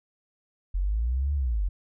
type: linear two-way sweep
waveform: sine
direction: up then down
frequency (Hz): 43.04 to 73.42 to 43.04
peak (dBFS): -23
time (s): 0.74-1.69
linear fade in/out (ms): 10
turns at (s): 1.34
effects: none